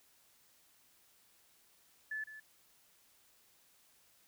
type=tone with echo; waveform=sine; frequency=1734 Hz; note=A6; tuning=26 cents flat; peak=-37 dBFS; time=2.11-2.24 s; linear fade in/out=5 ms; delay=160 ms; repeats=1; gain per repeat=-11 dB; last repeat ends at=2.4 s; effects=white hiss -68 dBFS RMS until 4.27 s